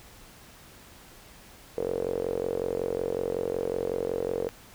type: tone with band-pass filter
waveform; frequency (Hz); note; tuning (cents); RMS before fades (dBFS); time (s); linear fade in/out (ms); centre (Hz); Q
sawtooth; 45.41; F#1; -32; -30; 1.77-4.49; 0; 470; 8.8
effects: pink hiss -51 dBFS RMS until 4.74 s